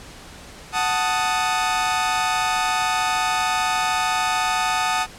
sawtooth chord, D# diminished, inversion first, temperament equal, 740 / 880 / 1244.5 Hz, F#5 / A5 / D#6, 0 / 0 / 0 cents, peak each -20 dBFS, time 0.72-5.07 s, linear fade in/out 50 ms, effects pink hiss -41 dBFS RMS until 5.18 s + low-pass 9000 Hz 12 dB/octave

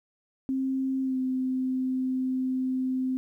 sine tone with pitch glide, 264.9 to 258.6 Hz, C4 to C4, +22 to -20 cents, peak -25 dBFS, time 0.49-3.17 s, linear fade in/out 0 ms, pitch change -42 cents, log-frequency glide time 1.02-1.18 s, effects 11-bit

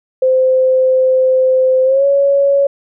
sine tone with pitch glide, 518 to 558.4 Hz, C5 to C#5, -17 to +13 cents, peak -8 dBFS, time 0.22-2.67 s, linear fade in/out 5 ms, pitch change +130 cents, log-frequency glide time 1.84-2.05 s, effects none

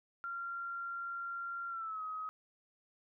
sine tone with pitch glide, 1381 to 1266.4 Hz, F6 to D#6, -20 to +30 cents, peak -38 dBFS, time 0.24-2.29 s, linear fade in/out 0 ms, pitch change -150 cents, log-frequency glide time 1.69-2.02 s, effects none

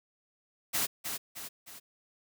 white noise with echo, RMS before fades -30 dBFS, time 0.73-0.87 s, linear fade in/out 20 ms, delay 310 ms, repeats 3, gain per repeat -6 dB, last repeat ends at 1.8 s, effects none

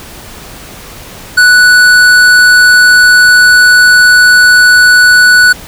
triangle tone with hard clipping, 1480 Hz, F#6, in tune, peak -3 dBFS, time 1.37-5.53 s, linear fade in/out 10 ms, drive 16 dB, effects pink hiss -29 dBFS RMS until 5.67 s

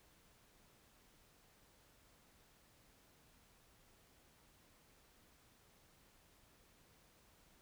silence, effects pink hiss -69 dBFS RMS until 7.61 s

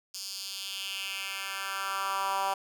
10% pulse tone with high-pass filter sweep, 194.8 Hz, G3, 11 cents flat, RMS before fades -34 dBFS, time 0.14-2.54 s, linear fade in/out 5 ms, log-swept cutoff 5300 to 820 Hz, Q 2.5, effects none

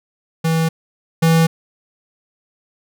square tone pair in turn, 162.5 / 163.72 Hz, E3 / E3, -24 / -12 cents, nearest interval unison, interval 12 cents, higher second, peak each -15 / -11 dBFS, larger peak second, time 0.44-0.69 / 1.22-1.47 s, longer neither, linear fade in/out 10 ms, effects none

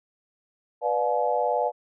sine chord, B diminished seventh, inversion none, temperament just, 493.9 / 592.7 / 711.2 / 853.4 Hz, B4 / D5 / F5 / Ab5, 0 / +16 / +31 / +47 cents, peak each -27 dBFS, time 0.81-1.72 s, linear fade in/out 50 ms, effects none

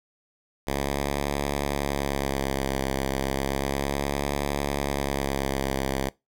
5% pulse tone with vibrato, 69.1 Hz, C#2, 5 cents flat, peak -14 dBFS, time 0.67-6.09 s, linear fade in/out 5 ms, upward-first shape sine, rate 0.33 Hz, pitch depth 48 cents each way, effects noise-tail reverb RT60 0.2 s tail -22 dB re dry

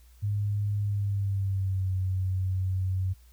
sine tone with pitch glide, 102.8 to 93.73 Hz, G#2 to F#2, -17 to +23 cents, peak -25 dBFS, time 0.22-3.14 s, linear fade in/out 20 ms, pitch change -160 cents, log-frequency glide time 0.82-1.93 s, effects added 60 Hz sine -52 dBFS peak until 3.32 s + white hiss -64 dBFS RMS until 3.32 s

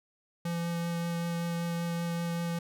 square tone with vibrato, 170 Hz, F3, 46 cents flat, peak -31 dBFS, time 0.45-2.59 s, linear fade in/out 5 ms, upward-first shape triangle, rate 5.2 Hz, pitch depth 10 cents each way, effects none

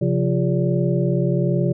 sine tone cluster, 134.9 / 176 / 348.5 / 407.2 / 576 Hz, C#3 / F3 / F4 / G#4 / D5, -47 / +14 / -4 / -34 / -34 cents, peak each -20 / -21 / -25 / -27 / -27 dBFS, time 0.01-1.73 s, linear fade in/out 10 ms, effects none

